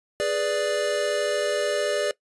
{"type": "chord", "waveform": "square", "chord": "G# diminished", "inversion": "none", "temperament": "equal", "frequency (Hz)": [415.3, 493.9, 587.3], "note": ["G#4", "B4", "D5"], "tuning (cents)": [0, 0, 0], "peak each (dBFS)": [-29, -31, -25], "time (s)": [0.2, 2.11], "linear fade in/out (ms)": 0, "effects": ["noise-tail reverb RT60 0.1 s tail -20 dB re dry", "resampled to 24000 Hz"]}